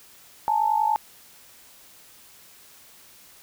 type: tone pair together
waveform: sine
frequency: 847 / 897.4 Hz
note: G#5 / A5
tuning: +34 / +34 cents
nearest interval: minor second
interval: 100 cents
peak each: -22 dBFS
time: 0.48-0.96 s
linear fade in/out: 0 ms
effects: white hiss -51 dBFS RMS until 3.42 s